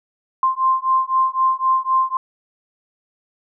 sine beating tone pair, 1046.5 / 1050.4 Hz, C6 / C6, 0 / +6 cents, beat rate 3.9 Hz, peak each -18 dBFS, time 0.43-2.17 s, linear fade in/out 2 ms, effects none

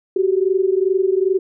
sine tone pair together, 372.5 / 395 Hz, F#4 / G4, +12 / +13 cents, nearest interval minor second, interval 101 cents, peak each -16 / -18 dBFS, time 0.16-1.39 s, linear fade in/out 5 ms, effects none

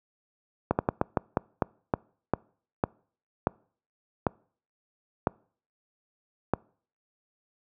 slowing click train, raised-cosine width 1 ms, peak -8 dBFS, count 14, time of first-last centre 0.71-6.536 s, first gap 79 ms, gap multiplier 1.26, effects noise-tail reverb RT60 0.5 s tail -26 dB re dry + high-pass 80 Hz 12 dB/octave

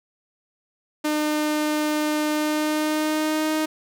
sawtooth tone with pitch glide, 302.9 to 311.1 Hz, D#4 to D#4, -46 to 0 cents, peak -17 dBFS, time 1.04-3.66 s, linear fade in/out 10 ms, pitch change +46 cents, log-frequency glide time 2.32-3.52 s, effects none

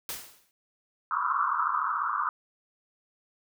white noise with exponential decay, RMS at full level -33 dBFS, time 0.09-0.51 s, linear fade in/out 1 ms, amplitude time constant 91 ms
pink band-pass noise, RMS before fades -28 dBFS, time 1.11-2.29 s, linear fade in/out 2 ms, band 1000 to 1400 Hz, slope 96 dB/octave
effects none

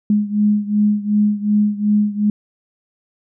sine beating tone pair, 207.7 / 210.4 Hz, G#3 / G#3, 0 / +23 cents, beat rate 2.7 Hz, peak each -15 / -18 dBFS, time 0.1-2.3 s, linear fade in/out 2 ms, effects none

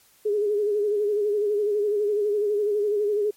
sine tone with vibrato, 415.3 Hz, G#4, in tune, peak -20 dBFS, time 0.25-3.31 s, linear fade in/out 10 ms, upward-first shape sine, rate 12 Hz, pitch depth 53 cents each way, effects white hiss -58 dBFS RMS until 3.36 s + MP3 64 kbps

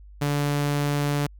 sawtooth tone, 144.7 Hz, D3, 25 cents flat, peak -18 dBFS, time 0.21-1.27 s, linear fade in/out 10 ms, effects added 50 Hz sine -43 dBFS peak until 1.39 s

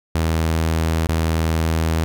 sawtooth tone with dropouts, 80.9 Hz, E2, 32 cents flat, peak -13 dBFS, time 0.15-2.04 s, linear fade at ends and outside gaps 0 ms, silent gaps 1.069-1.089 s, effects none

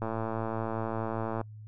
click train, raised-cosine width 1 ms, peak -19 dBFS, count 157, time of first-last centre 0.02-1.413 s, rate 112 Hz, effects noise-tail reverb RT60 0.1 s tail -25 dB re dry + added 107 Hz sine -43 dBFS peak until 1.67 s

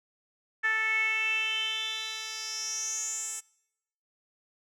10% pulse tone with band-pass filter sweep, 440 Hz, A4, in tune, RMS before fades -31 dBFS, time 0.63-3.41 s, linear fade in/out 20 ms, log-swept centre 1800 to 8300 Hz, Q 6.9, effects noise-tail reverb RT60 0.9 s tail -25 dB re dry

